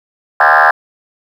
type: tone with frequency modulation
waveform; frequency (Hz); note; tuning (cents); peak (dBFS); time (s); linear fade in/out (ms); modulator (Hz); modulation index
sine; 1200; D6; +37; -4; 0.4-0.71; 5; 76.1; 7
effects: tanh soft clip ceiling -1 dBFS + 7-bit